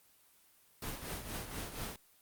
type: noise with tremolo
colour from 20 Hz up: pink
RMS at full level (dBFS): -39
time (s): 0.82-1.96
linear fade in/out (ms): 2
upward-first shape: triangle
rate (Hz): 4.2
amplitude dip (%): 65
effects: white hiss -66 dBFS RMS until 2.21 s + Opus 24 kbps